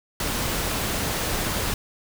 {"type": "noise", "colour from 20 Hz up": "pink", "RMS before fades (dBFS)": -26, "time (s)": [0.2, 1.74], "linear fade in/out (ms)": 2, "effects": []}